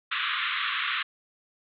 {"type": "band-pass noise", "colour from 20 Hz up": "pink", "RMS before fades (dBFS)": -29, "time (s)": [0.11, 1.03], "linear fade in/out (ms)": 10, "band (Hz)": [1100, 3800], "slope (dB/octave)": 96, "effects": []}